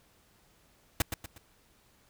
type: noise with echo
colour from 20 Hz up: pink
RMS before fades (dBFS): -26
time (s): 1-1.02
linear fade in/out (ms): 2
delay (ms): 120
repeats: 3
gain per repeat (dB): -8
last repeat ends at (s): 1.38
effects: pink hiss -65 dBFS RMS until 2.09 s